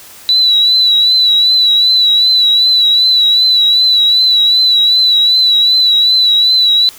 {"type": "tone with vibrato", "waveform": "sine", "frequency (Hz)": 3951, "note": "B7", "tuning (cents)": 0, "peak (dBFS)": -6, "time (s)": [0.29, 6.89], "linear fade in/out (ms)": 0, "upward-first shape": "triangle", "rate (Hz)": 2.6, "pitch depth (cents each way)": 55, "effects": ["white hiss -36 dBFS RMS until 6.98 s"]}